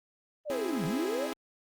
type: linear two-way sweep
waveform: sine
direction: down then up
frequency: 630 to 146.83 to 630 Hz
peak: -30 dBFS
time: 0.45-1.29 s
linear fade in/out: 50 ms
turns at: 0.85 s
type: chord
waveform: sawtooth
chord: C augmented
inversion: none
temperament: equal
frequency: 261.6 / 329.6 / 415.3 Hz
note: C4 / E4 / G#4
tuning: 0 / 0 / 0 cents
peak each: -34 dBFS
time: 0.5-1.33 s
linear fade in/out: 0 ms
effects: Opus 24 kbps